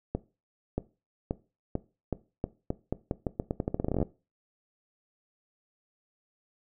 accelerating click train, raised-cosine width 2 ms, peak -15 dBFS, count 25, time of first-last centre 0.15-4.028 s, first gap 630 ms, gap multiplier 0.84, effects noise-tail reverb RT60 0.3 s tail -18 dB re dry

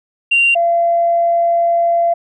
sine tone pair in turn, 2768 / 682.9 Hz, F7 / F5, -16 / -39 cents, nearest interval 2 octaves, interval 2423 cents, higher first, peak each -8 / -10 dBFS, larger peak first, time 0.31-0.55 / 0.55-2.14 s, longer second, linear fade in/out 10 ms, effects tanh soft clip ceiling -4 dBFS

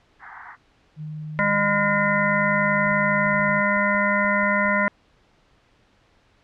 white band-pass noise, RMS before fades -41 dBFS, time 0.19-0.57 s, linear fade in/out 50 ms, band 740 to 2000 Hz, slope 96 dB/octave
sine tone with pitch glide, 153.7 to 149.84 Hz, D#3 to D3, -21 to +35 cents, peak -30 dBFS, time 0.96-3.63 s, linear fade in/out 50 ms, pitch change -44 cents, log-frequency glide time 2.32-3.18 s
harmonic tone, 203.2 Hz, G#3, 38 cents flat, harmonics 1 / 3 / 5 / 7 / 9 / 10, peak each -25 / -25 / -25 / -25 / -25 / -25 dBFS, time 1.39-4.88 s, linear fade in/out 0 ms
clicks, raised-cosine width 5 ms, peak -34 dBFS, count 12, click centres 2.869 / 2.917 / 3.267 / 3.342 / 3.401 / 3.493 / 3.77 / 3.95 / 4.248 / 4.433 / 4.655 / 4.686 s
effects pink hiss -60 dBFS RMS until 6.43 s + low-pass 4000 Hz 12 dB/octave

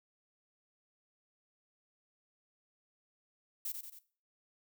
violet noise with echo, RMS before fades -38 dBFS, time 3.65-3.72 s, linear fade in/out 5 ms, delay 90 ms, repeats 3, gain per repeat -5 dB, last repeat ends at 3.99 s, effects noise-tail reverb RT60 0.4 s tail -17 dB re dry

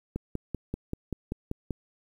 click train, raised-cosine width 3 ms, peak -18 dBFS, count 9, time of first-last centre 0.16-1.707 s, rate 5.17 Hz, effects 9-bit

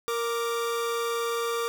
45% pulse tone pair together, 466.2 / 1174.8 Hz, A#4 / D6, 0 / 0 cents, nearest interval octave + major third, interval 1600 cents, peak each -28 / -31 dBFS, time 0.08-1.68 s, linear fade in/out 0 ms, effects none

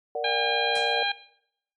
sine chord, Bb augmented, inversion none, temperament equal, 466.2 / 587.3 / 740 Hz, Bb4 / D5 / F#5, 0 / 0 / 0 cents, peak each -30 / -31 / -31 dBFS, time 0.15-1.03 s, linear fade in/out 2 ms
harmonic tone, 806 Hz, G5, 48 cents sharp, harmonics 1 / 2 / 3 / 4 / 5, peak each -30 / -30 / -30 / -30 / -30 dBFS, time 0.24-1.12 s, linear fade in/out 5 ms
white noise with exponential decay, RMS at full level -35 dBFS, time 0.75-1.07 s, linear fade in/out 5 ms, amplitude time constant 69 ms
effects noise-tail reverb RT60 0.7 s tail -18 dB re dry + MP3 48 kbps

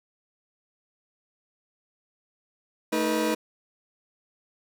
30% pulse tone cluster, 220.6 / 313.5 / 485.8 Hz, A3 / D#4 / B4, +5 / +13 / -29 cents, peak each -27 / -24 / -25 dBFS, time 2.92-3.35 s, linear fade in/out 10 ms, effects none

